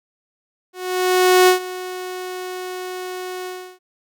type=tone with ADSR envelope; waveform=sawtooth; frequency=366.9 Hz; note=F#4; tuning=15 cents flat; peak=-5 dBFS; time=0.73-3.79 s; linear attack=750 ms; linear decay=110 ms; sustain=-18 dB; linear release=330 ms; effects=none